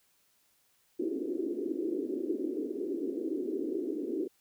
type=band-pass noise; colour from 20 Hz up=white; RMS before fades=-34 dBFS; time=0.99-4.28 s; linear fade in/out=10 ms; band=280 to 390 Hz; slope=48 dB/octave; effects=white hiss -70 dBFS RMS until 4.4 s